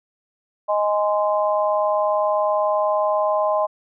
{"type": "chord", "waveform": "sine", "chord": "Ab major", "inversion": "second", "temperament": "just", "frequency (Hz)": [623, 830.6, 1038.3], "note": ["Eb5", "Ab5", "C6"], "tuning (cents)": [2, 0, -14], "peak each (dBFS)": [-19, -24, -23], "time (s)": [0.68, 3.67], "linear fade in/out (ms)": 20, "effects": []}